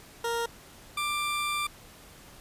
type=tone pair in turn; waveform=20% pulse; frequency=466.2 / 1182.9 Hz; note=A#4 / D6; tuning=0 / +12 cents; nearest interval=octave + major third; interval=1612 cents; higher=second; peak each=-23 dBFS; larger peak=neither; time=0.24-0.46 / 0.97-1.67 s; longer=second; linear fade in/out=5 ms; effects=pink hiss -51 dBFS RMS until 2.4 s + resampled to 32000 Hz